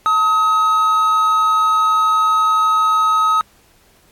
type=tone pair together; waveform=triangle; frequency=897 / 1270.3 Hz; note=A5 / D#6; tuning=+33 / +36 cents; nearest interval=tritone; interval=603 cents; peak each=-22 / -10 dBFS; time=0.06-3.41 s; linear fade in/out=0 ms; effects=pink hiss -53 dBFS RMS until 4.11 s + AAC 64 kbps